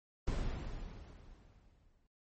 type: noise with exponential decay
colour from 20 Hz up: brown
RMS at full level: -33 dBFS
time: 0.27-2.07 s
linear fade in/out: 5 ms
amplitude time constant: 390 ms
effects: noise-tail reverb RT60 0.1 s tail -26 dB re dry + MP3 32 kbps